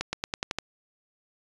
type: accelerating click train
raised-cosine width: 0.2 ms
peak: -11 dBFS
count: 7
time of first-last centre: 0.01-0.586 s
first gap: 120 ms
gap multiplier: 0.91
effects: resampled to 22050 Hz